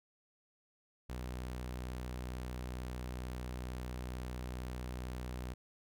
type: tone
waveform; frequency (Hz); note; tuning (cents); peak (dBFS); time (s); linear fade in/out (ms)
sawtooth; 62.2; B1; +13; -36; 1.09-5.54; 10
effects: none